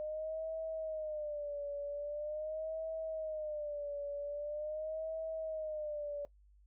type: tone with vibrato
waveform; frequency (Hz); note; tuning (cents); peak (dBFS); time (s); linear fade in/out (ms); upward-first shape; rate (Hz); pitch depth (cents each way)
sine; 607; D#5; -43; -37; 0-6.25; 0; sine; 0.43; 99
effects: noise-tail reverb RT60 0.1 s tail -18 dB re dry + added 50 Hz sine -61 dBFS peak until 6.66 s